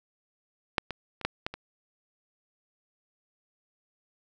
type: clicks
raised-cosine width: 0.3 ms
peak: -7 / -18 / -26 / -10 / -14 / -22 dBFS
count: 6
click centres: 0.782 / 0.907 / 1.213 / 1.25 / 1.465 / 1.54 s
effects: none